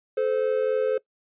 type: tone pair together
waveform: triangle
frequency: 434.1 / 518 Hz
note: A4 / C5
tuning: -23 / -17 cents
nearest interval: minor third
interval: 306 cents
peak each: -22 / -22 dBFS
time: 0.17-0.98 s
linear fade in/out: 5 ms
effects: noise-tail reverb RT60 0.1 s tail -21 dB re dry + resampled to 8000 Hz